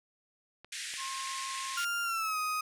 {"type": "clicks", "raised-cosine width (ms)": 0.3, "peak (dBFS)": -33, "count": 2, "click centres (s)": [0.646, 0.938]}
{"type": "band-pass noise", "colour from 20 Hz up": "pink", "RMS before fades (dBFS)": -40, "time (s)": [0.72, 1.85], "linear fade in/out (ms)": 5, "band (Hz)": [1700, 10000], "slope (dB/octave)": 48}
{"type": "tone", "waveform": "sine", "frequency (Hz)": 1069, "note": "C6", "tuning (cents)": 37, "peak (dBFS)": -38, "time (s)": [0.97, 1.81], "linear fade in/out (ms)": 50}
{"type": "tone with pitch glide", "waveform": "35% pulse", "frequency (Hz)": [1396.9, 1251.7], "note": ["F6", "D#6"], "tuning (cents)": [0, 10], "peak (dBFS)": -29, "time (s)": [1.77, 2.61], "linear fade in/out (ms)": 5, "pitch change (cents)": -190, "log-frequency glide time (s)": [2.03, 2.38]}
{"effects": []}